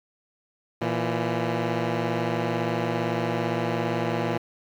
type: tone pair together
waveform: 10% pulse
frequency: 117.31 / 167.1 Hz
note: A#2 / E3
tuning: +11 / +24 cents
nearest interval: tritone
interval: 613 cents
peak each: -18 / -19 dBFS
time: 0.81-4.38 s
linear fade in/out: 10 ms
effects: low-pass 3000 Hz 12 dB/octave + 8-bit